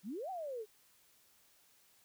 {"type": "exponential two-way sweep", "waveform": "sine", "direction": "up then down", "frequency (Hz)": [173.2, 784, 410.4], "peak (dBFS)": -39, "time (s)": [0.03, 0.66], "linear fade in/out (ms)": 50, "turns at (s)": 0.3, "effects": ["white hiss -68 dBFS RMS until 2.04 s"]}